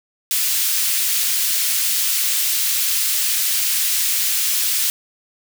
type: high-pass noise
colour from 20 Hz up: white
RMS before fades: -19 dBFS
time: 0.31-4.9 s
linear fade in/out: 0 ms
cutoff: 2400 Hz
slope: 12 dB/octave
effects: none